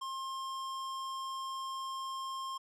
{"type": "tone", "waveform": "square", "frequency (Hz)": 1064, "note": "C6", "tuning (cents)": 29, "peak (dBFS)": -38, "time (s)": [0.01, 2.58], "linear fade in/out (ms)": 10, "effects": ["low-pass 9000 Hz 12 dB/octave"]}